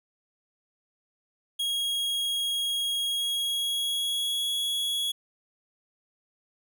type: tone with pitch glide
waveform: 45% pulse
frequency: 3291 to 3349 Hz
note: G#7 to G#7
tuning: -16 to +14 cents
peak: -26 dBFS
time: 1.59-5.12 s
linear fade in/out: 10 ms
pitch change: +30 cents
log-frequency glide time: 3.03-4.51 s
effects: none